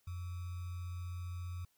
sine tone with sample-and-hold, 88.5 Hz, F2, 23 cents sharp, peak -39 dBFS, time 0.07-1.65 s, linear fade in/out 5 ms, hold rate 1225 Hz, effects white hiss -75 dBFS RMS until 1.77 s

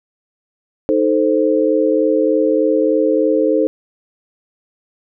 sine chord, A diminished, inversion second, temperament equal, 311.1 / 440 / 523.3 Hz, Eb4 / A4 / C5, 0 / 0 / 0 cents, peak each -16 dBFS, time 0.89-3.67 s, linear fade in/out 0 ms, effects none

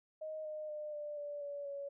sine tone with pitch steps, 624 / 613.3 / 602.7 / 592.4 / 582.2 / 572.2 / 562.4 Hz, D#5 / D#5 / D5 / D5 / D5 / D5 / C#5, +5 / -25 / +45 / +15 / -15 / -45 / +25 cents, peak -40 dBFS, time 0.21-1.89 s, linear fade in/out 10 ms, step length 240 ms, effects none

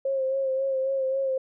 sine tone with vibrato, 534 Hz, C5, 35 cents sharp, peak -23 dBFS, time 0.05-1.38 s, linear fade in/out 5 ms, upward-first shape sine, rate 3.7 Hz, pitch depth 32 cents each way, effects none

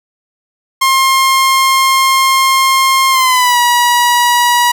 sawtooth tone with pitch glide, 1065 to 965.4 Hz, C6 to B5, +30 to -40 cents, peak -4 dBFS, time 0.81-4.72 s, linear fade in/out 10 ms, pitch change -170 cents, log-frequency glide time 3.1-3.58 s, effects none

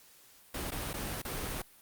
pink noise with dropouts, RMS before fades -37 dBFS, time 0.54-1.62 s, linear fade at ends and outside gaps 5 ms, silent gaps 0.707-0.717 / 0.932-0.939 / 1.219-1.249 s, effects white hiss -59 dBFS RMS until 1.81 s + Opus 48 kbps

